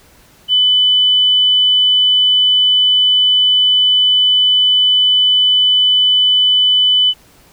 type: tone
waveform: sine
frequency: 3000 Hz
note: F#7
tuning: 23 cents sharp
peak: -8 dBFS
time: 0.48-7.14 s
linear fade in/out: 50 ms
effects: pink hiss -47 dBFS RMS until 7.52 s